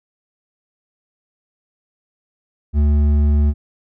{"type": "tone with hard clipping", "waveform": "sine", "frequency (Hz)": 73.42, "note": "D2", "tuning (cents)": 0, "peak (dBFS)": -13, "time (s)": [2.73, 3.54], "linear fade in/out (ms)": 50, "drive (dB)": 7, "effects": []}